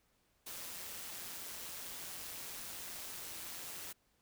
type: noise with amplitude modulation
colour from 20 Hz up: white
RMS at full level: -44 dBFS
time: 0.46-3.93 s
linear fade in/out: 10 ms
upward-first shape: sine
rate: 175 Hz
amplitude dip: 45%
effects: pink hiss -75 dBFS RMS until 4.21 s